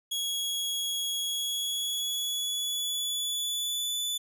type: tone with pitch glide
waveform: sawtooth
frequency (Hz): 3329 to 3482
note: G#7 to A7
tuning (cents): +3 to -19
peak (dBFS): -26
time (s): 0.11-4.18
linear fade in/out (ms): 10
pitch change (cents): +78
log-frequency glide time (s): 1.22-3.96
effects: none